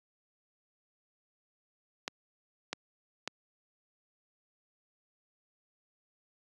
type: clicks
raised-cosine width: 0.2 ms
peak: -16 dBFS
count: 3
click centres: 2.079 / 2.73 / 3.276 s
effects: high-pass 200 Hz 12 dB/octave + resampled to 22050 Hz